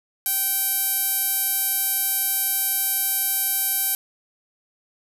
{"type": "tone with band-pass filter", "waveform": "sawtooth", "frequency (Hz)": 776, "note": "G5", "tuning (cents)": -18, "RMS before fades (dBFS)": -23, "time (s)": [0.26, 3.95], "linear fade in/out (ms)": 0, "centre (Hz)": 12000, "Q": 3.7, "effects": []}